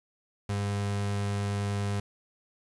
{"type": "tone", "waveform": "35% pulse", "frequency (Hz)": 101.1, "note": "G#2", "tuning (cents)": -46, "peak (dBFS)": -26, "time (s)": [0.49, 2], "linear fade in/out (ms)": 5, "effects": ["resampled to 24000 Hz", "9-bit"]}